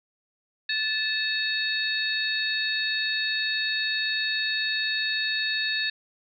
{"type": "harmonic tone with a mistuned harmonic", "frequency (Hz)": 873, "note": "A5", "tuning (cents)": -14, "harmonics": [2, 3, 4, 5], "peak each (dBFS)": [-28, -32, -30, -31], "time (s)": [0.69, 5.9], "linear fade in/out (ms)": 5, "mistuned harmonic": 4, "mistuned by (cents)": 120, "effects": []}